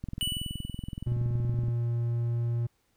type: click train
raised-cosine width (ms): 5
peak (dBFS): -23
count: 36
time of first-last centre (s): 0.04-1.683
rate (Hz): 21.3
type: tone with exponential decay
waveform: square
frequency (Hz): 2960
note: F#7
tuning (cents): 0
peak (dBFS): -27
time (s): 0.21-1.13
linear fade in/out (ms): 0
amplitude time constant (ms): 200
type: tone with pitch glide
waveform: triangle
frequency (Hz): 120 to 118.07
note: B2 to A#2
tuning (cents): -49 to +23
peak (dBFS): -24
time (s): 1.06-2.67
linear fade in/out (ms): 10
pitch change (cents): -28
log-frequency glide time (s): 1.22-1.91
effects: pink hiss -72 dBFS RMS until 2.96 s